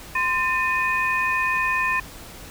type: tone cluster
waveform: sine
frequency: 1036 / 1796 / 2492 Hz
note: C6 / A6 / D#7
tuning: -17 / +35 / +2 cents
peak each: -24 dBFS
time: 0.15-2 s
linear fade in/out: 5 ms
effects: added 50 Hz sine -47 dBFS peak until 2.5 s + pink hiss -41 dBFS RMS until 2.5 s